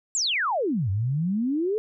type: exponential two-way sweep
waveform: sine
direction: down then up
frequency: 7902 to 92.5 to 446.8 Hz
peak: -22 dBFS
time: 0.15-1.78 s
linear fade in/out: 0 ms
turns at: 0.9 s
effects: none